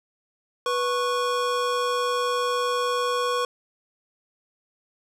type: tone pair together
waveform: square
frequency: 490.9 / 1102 Hz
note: B4 / C#6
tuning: -10 / -11 cents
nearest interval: octave + major second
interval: 1399 cents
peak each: -26 dBFS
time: 0.66-3.45 s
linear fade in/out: 2 ms
effects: low-pass 8000 Hz 12 dB/octave + 9-bit